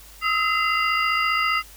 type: tone cluster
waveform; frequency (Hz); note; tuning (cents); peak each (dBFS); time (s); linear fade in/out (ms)
sine; 1264 / 1319 / 2047 / 2784 / 4842; D#6 / E6 / C7 / F7 / D#8; +27 / +1 / -38 / -6 / -48; -23 / -28 / -24 / -26 / -32; 0.21-1.63; 50
effects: added 50 Hz sine -47 dBFS peak until 1.76 s + white hiss -47 dBFS RMS until 1.76 s